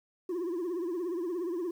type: tone with vibrato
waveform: sine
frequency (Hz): 349.2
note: F4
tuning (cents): 0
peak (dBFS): -28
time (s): 0.29-1.71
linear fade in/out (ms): 5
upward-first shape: triangle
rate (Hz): 17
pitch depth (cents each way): 140
effects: tanh soft clip ceiling -30 dBFS + 10-bit